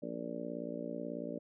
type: harmonic tone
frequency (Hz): 58.27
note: A#1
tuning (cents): 0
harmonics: 3 / 4 / 5 / 6 / 7 / 8 / 9 / 10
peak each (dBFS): -47 / -44 / -44 / -50 / -50 / -46 / -52 / -44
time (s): 0.02-1.39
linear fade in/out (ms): 10
effects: none